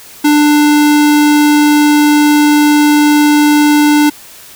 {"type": "tone", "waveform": "square", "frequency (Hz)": 296.3, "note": "D4", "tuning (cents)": 15, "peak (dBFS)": -6, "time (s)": [0.24, 4.1], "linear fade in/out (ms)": 10, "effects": ["white hiss -35 dBFS RMS until 4.55 s"]}